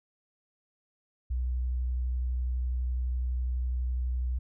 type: tone with vibrato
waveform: sine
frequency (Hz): 62.2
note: B1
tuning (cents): +13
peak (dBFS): -27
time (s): 1.3-4.39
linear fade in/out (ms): 10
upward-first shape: sine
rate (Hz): 12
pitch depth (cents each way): 15
effects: none